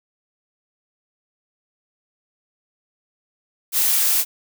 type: noise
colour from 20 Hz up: blue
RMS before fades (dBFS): -18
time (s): 3.72-4.25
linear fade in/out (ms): 50
effects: none